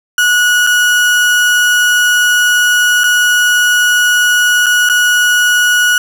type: tone with dropouts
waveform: 35% pulse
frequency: 1461 Hz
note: F#6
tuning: 22 cents flat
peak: -6 dBFS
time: 0.18-5.98 s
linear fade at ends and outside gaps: 2 ms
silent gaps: 0.667-0.671 / 3.036-3.04 / 4.661-4.665 / 4.89-4.897 s
effects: none